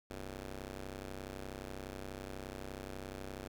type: ring-modulated tone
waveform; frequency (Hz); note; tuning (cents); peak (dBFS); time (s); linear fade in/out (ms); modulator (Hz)
10% pulse; 96.7; G2; -23; -32; 0.1-3.48; 10; 161
effects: none